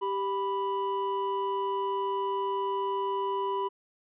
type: tone pair together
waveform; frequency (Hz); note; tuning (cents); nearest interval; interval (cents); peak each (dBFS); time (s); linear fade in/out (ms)
triangle; 392.7 / 987.8; G4 / B5; +3 / 0; octave + major third; 1597; -29 / -28; 0.01-3.69; 20
effects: resampled to 8000 Hz